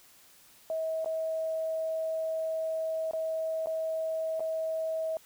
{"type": "tone with dropouts", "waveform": "sine", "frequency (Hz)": 642, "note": "E5", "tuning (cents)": -46, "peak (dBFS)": -29, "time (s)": [0.7, 5.17], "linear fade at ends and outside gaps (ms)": 1, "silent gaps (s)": [[1.046, 1.059], [3.111, 3.134], [3.66, 3.67], [4.396, 4.404]], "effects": ["white hiss -58 dBFS RMS until 5.25 s"]}